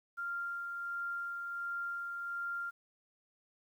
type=tone with tremolo; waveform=sine; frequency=1392 Hz; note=F6; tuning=6 cents flat; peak=-35 dBFS; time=0.17-2.71 s; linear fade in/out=20 ms; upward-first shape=sine; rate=1.4 Hz; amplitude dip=30%; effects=11-bit